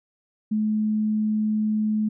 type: tone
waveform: sine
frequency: 214.5 Hz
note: A3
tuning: 44 cents flat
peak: -20 dBFS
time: 0.51-2.09 s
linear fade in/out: 10 ms
effects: none